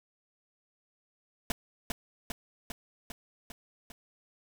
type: noise with echo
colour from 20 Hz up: pink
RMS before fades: -29 dBFS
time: 1.5-1.52 s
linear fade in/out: 2 ms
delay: 400 ms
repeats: 6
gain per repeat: -3 dB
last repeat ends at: 3.92 s
effects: none